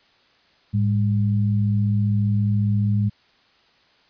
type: tone pair together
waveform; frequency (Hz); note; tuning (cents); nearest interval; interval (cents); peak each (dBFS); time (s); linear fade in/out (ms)
sine; 107 / 201.8; A2 / G#3; -48 / -49; major seventh; 1099; -18 / -23; 0.73-3.1; 20
effects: white hiss -58 dBFS RMS until 4.09 s + resampled to 11025 Hz